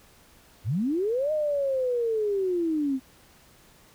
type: linear two-way sweep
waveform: sine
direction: up then down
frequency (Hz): 81.4 to 622.3 to 255.9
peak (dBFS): -23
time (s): 0.64-3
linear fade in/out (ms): 50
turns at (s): 1.32
effects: pink hiss -56 dBFS RMS until 3.94 s